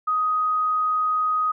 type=tone; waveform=sine; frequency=1252 Hz; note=D#6; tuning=10 cents sharp; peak=-19 dBFS; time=0.07-1.52 s; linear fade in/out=10 ms; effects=none